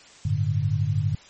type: chord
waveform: sine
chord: G suspended second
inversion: none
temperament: just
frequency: 98 / 110.25 / 147 Hz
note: G2 / A2 / D3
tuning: 0 / +4 / +2 cents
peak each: -25 dBFS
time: 0.25-1.15 s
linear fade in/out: 5 ms
effects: white hiss -49 dBFS RMS until 1.29 s + MP3 32 kbps